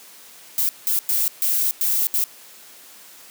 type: noise bursts at uneven times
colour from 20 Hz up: violet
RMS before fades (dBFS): -20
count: 6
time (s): 0.58-0.69 / 0.87-0.99 / 1.09-1.28 / 1.42-1.71 / 1.81-2.07 / 2.14-2.24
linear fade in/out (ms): 0
effects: white hiss -45 dBFS RMS until 3.3 s + high-pass 200 Hz 12 dB/octave